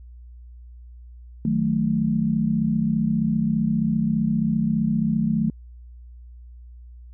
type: chord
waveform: sine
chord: D# diminished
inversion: none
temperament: equal with one note detuned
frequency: 156.74 / 185 / 220 Hz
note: D#3 / F#3 / A3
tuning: +13 / 0 / 0 cents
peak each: -25 / -25 / -21 dBFS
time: 1.45-5.5 s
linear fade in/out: 2 ms
effects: added 60 Hz sine -40 dBFS peak until 7.13 s